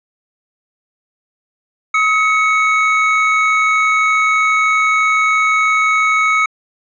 triangle tone pair together, 1273.8 / 2217 Hz, D#6 / C#7, +40 / 0 cents, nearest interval minor seventh, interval 960 cents, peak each -12 dBFS, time 1.94-6.46 s, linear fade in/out 5 ms, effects resampled to 16000 Hz

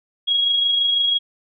sine tone with amplitude modulation, 3305 Hz, G#7, 9 cents flat, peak -14 dBFS, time 0.27-1.19 s, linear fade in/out 20 ms, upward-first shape sine, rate 26 Hz, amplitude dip 35%, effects none

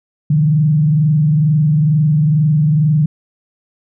sine tone with frequency modulation, 152.1 Hz, D#3, 39 cents flat, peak -9 dBFS, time 0.3-3.06 s, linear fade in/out 5 ms, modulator 22.2 Hz, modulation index 0.53, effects none

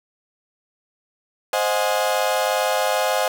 35% pulse chord, Ab dominant seventh, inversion first, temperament equal with one note detuned, 523.3 / 622.3 / 724.3 / 830.6 Hz, C5 / Eb5 / Gb5 / Ab5, 0 / 0 / -37 / 0 cents, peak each -22 / -22 / -23 / -24 dBFS, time 1.53-3.28 s, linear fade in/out 2 ms, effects none

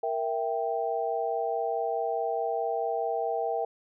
sine chord, E diminished, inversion second, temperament equal, 466.2 / 659.3 / 784 Hz, Bb4 / E5 / G5, 0 / 0 / 0 cents, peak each -31 dBFS, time 0.03-3.65 s, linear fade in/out 5 ms, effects none

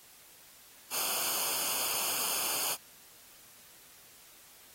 white noise with comb filter, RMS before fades -32 dBFS, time 0.9-2.77 s, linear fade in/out 50 ms, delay 0.52 ms, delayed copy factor -0.85, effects white hiss -56 dBFS RMS until 4.74 s + AAC 48 kbps

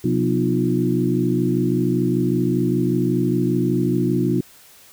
sine tone cluster, 128.1 / 181.1 / 247.8 / 307.9 / 353 Hz, C3 / F#3 / B3 / D#4 / F4, -36 / -37 / +6 / -18 / +19 cents, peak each -23 dBFS, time 0.04-4.41 s, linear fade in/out 5 ms, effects white hiss -48 dBFS RMS until 4.92 s

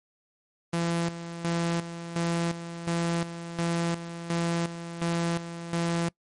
sawtooth tone with tremolo, 169.2 Hz, E3, 45 cents sharp, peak -21 dBFS, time 0.73-6.09 s, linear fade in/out 5 ms, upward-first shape square, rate 1.4 Hz, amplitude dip 70%, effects noise-tail reverb RT60 0.1 s tail -24 dB re dry + MP3 48 kbps

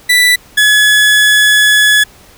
30% pulse tone pair in turn, 1975.5 / 1700 Hz, B6 / G#6, 0 / +40 cents, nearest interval minor third, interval 260 cents, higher first, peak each -3 dBFS, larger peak neither, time 0.09-0.36 / 0.57-2.04 s, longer second, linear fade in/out 10 ms, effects pink hiss -41 dBFS RMS until 2.37 s

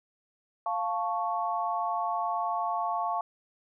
sine chord, F augmented, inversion none, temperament equal, 698.5 / 880 / 1108.7 Hz, F5 / A5 / C#6, 0 / 0 / 0 cents, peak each -31 / -32 / -32 dBFS, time 0.66-3.21 s, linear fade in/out 2 ms, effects none

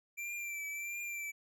square tone with vibrato, 2349 Hz, D7, in tune, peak -39 dBFS, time 0.17-1.32 s, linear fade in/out 20 ms, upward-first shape triangle, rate 1.5 Hz, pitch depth 41 cents each way, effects none

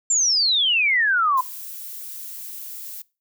sine exponential sweep, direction down, 7460 to 997 Hz, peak -16 dBFS, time 0.1-1.41 s, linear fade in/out 5 ms
violet noise, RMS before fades -35 dBFS, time 1.37-3.02 s, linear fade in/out 5 ms
effects noise-tail reverb RT60 0.3 s tail -22 dB re dry

